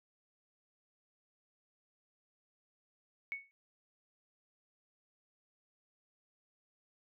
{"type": "tone with exponential decay", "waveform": "sine", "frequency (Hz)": 2217, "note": "C#7", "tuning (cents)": 0, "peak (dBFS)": -33, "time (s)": [3.32, 3.51], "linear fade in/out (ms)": 0, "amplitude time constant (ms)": 40, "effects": []}